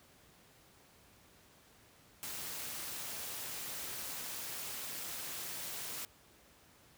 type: noise with amplitude modulation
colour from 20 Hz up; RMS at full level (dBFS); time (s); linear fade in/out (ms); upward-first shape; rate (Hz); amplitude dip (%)
white; -40; 2.23-6.05; 0; sine; 280; 55
effects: pink hiss -63 dBFS RMS until 6.97 s + high-pass 60 Hz 12 dB/octave